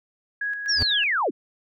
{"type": "tone with tremolo", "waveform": "sine", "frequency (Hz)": 1661.2, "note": "G#6", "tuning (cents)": 0, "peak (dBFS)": -24, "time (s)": [0.41, 1.04], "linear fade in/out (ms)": 5, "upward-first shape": "square", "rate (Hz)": 4, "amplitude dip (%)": 45}
{"type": "linear sweep", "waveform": "sine", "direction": "down", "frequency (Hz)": [5770, 190], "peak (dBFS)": -20, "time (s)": [0.68, 1.31], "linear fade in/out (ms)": 20}
{"type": "tone with exponential growth", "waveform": "square", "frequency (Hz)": 85, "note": "F2", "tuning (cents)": -46, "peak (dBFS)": -21, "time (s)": [0.74, 0.83], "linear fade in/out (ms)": 5, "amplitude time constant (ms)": 18}
{"effects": []}